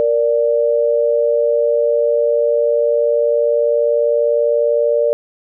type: tone pair together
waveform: sine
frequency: 466.2 / 586.3 Hz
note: A#4 / D5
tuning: 0 / -3 cents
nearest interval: major third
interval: 397 cents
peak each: -15 / -14 dBFS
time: 0-5.13 s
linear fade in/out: 0 ms
effects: none